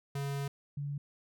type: tone pair in turn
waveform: square / sine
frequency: 140 / 143.11 Hz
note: C#3 / D3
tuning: +18 / -44 cents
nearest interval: unison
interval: 38 cents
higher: second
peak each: -34 / -34 dBFS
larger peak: neither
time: 0.15-0.48 / 0.77-0.98 s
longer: first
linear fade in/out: 5 ms
effects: none